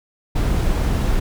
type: noise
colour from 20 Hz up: brown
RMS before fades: -18 dBFS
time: 0.35-1.2 s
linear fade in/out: 10 ms
effects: none